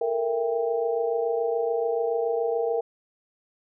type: tone cluster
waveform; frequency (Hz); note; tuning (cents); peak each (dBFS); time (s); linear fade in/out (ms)
sine; 438.8 / 465.8 / 666 / 791; A4 / A#4 / E5 / G5; -5 / -1 / +18 / +15; -33 / -24 / -31 / -33; 0.01-2.81; 5
effects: none